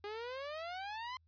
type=exponential sweep; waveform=sawtooth; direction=up; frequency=403.4 to 1044 Hz; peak=-37 dBFS; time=0.04-1.17 s; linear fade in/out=2 ms; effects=added 81 Hz sine -67 dBFS peak until 1.27 s + resampled to 11025 Hz